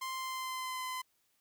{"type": "tone with pitch glide", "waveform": "sawtooth", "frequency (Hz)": [1046.5, 1023.2], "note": ["C6", "C6"], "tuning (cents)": [0, -39], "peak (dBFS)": -33, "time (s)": [0.01, 1.02], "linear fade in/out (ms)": 10, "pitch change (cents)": -39, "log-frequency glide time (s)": [0.14, 0.85], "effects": ["white hiss -75 dBFS RMS until 1.4 s"]}